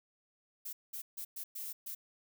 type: noise bursts at uneven times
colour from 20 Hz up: violet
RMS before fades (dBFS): -42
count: 6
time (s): 0.65-0.73 / 0.93-1.02 / 1.17-1.25 / 1.36-1.44 / 1.55-1.73 / 1.86-1.95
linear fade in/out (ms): 10
effects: none